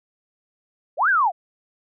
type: linear two-way sweep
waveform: sine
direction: up then down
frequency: 466.2 to 1661.2 to 645 Hz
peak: -15 dBFS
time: 0.97-1.32 s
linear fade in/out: 50 ms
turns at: 1.09 s
effects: none